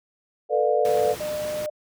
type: chord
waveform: sine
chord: B half-diminished seventh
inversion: third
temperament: just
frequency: 444.5 / 493.9 / 592.7 / 711.2 Hz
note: A4 / B4 / D5 / F5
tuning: +18 / 0 / +16 / +31 cents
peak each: -23 / -24 / -23 / -25 dBFS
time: 0.49-1.16 s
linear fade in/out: 50 ms
type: noise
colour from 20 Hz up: pink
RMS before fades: -36 dBFS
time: 0.85-1.66 s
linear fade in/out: 0 ms
type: tone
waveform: sine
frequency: 605 Hz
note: D#5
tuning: 49 cents flat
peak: -26 dBFS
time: 1.2-1.7 s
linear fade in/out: 10 ms
effects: high-pass 100 Hz 12 dB/octave